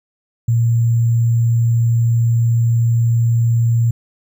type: tone with sample-and-hold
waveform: sine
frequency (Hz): 116.54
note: A#2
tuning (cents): 0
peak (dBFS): -11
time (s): 0.48-3.91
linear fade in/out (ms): 5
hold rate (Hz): 7350
effects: none